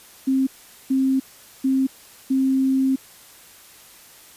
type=tone bursts at uneven times; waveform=sine; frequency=265.6 Hz; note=C4; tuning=26 cents sharp; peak=-16 dBFS; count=4; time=0.27-0.47 / 0.9-1.2 / 1.64-1.87 / 2.3-2.96 s; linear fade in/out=10 ms; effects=white hiss -47 dBFS RMS until 4.36 s + resampled to 32000 Hz